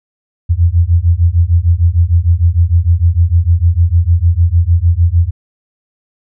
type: beating tone pair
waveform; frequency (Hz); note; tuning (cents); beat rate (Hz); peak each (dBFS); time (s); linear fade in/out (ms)
sine; 82.41 / 89.01; E2 / F2; 0 / +33; 6.6; -10; 0.49-5.31; 20
effects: none